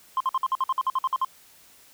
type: tone bursts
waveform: sine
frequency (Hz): 1051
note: C6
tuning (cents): +7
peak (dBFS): -18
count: 13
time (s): 0.17-1.248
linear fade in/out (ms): 2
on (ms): 34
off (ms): 53
effects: tanh soft clip ceiling -19 dBFS + white hiss -54 dBFS RMS until 1.93 s